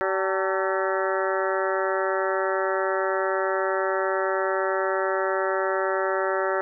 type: harmonic tone with a mistuned harmonic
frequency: 191.2 Hz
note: G3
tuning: 43 cents flat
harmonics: 2 / 3 / 4 / 5 / 6 / 7 / 8 / 9 / 10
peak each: -27 / -27 / -33 / -32 / -36 / -30 / -35 / -34 / -36 dBFS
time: 0.01-6.61 s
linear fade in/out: 0 ms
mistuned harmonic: 5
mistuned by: -100 cents
effects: none